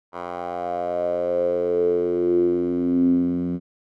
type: tone with band-pass filter sweep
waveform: 10% pulse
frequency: 87.9 Hz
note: F2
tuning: 12 cents sharp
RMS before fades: -22 dBFS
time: 0.12-3.6 s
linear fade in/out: 50 ms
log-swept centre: 910 to 210 Hz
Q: 9.1
effects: none